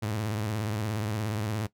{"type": "tone with vibrato", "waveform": "sawtooth", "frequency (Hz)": 107.1, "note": "A2", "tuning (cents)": -46, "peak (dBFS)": -25, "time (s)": [0.02, 1.67], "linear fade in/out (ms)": 10, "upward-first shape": "sine", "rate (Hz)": 17, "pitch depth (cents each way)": 110, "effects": ["noise-tail reverb RT60 0.1 s tail -17 dB re dry"]}